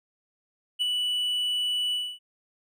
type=tone with ADSR envelope; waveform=triangle; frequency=2960 Hz; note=F#7; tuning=in tune; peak=-20 dBFS; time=0.79-2.19 s; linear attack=27 ms; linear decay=17 ms; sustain=-3 dB; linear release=260 ms; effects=none